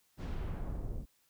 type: noise with low-pass filter sweep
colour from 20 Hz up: brown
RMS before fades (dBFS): -38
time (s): 0.17-1.06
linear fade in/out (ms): 50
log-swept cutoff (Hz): 7300 to 340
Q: 0.71
effects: white hiss -72 dBFS RMS until 1.29 s